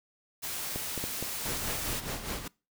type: noise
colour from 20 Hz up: white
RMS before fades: -36 dBFS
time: 0.42-2.01 s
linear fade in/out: 20 ms
type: clicks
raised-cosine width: 2 ms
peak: -22 dBFS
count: 4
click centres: 0.76 / 0.977 / 1.04 / 1.226 s
type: noise with tremolo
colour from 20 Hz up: pink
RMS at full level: -34 dBFS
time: 1.45-2.48 s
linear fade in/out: 5 ms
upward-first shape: sine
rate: 4.9 Hz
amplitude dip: 60%
effects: noise-tail reverb RT60 0.3 s tail -24 dB re dry